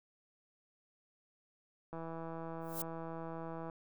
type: click train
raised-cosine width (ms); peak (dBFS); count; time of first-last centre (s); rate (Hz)
1; -31; 291; 1.93-3.698; 164
type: noise with exponential growth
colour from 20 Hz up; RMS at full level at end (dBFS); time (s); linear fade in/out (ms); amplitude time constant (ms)
violet; -35; 2.61-2.82; 5; 44
effects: none